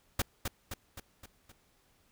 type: noise with echo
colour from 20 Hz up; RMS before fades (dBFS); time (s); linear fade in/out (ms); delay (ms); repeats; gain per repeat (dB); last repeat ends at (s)
pink; -29; 0.19-0.22; 5; 260; 5; -5; 1.52
effects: pink hiss -69 dBFS RMS until 2.11 s